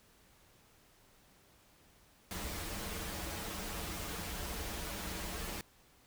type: noise with comb filter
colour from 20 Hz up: pink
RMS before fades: -41 dBFS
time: 2.31-5.61 s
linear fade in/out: 0 ms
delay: 7.8 ms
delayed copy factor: -0.65
effects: pink hiss -65 dBFS RMS until 6.06 s